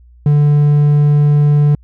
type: tone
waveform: triangle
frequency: 146.83 Hz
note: D3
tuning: in tune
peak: -5 dBFS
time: 0.26-1.75 s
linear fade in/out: 2 ms
effects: added 60 Hz sine -40 dBFS peak until 1.83 s